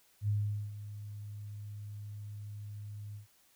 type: tone with ADSR envelope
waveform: sine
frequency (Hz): 103.83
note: G#2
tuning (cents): 0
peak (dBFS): -27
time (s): 0.21-3.27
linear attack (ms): 73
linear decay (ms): 430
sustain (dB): -14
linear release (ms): 120
effects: white hiss -67 dBFS RMS until 3.55 s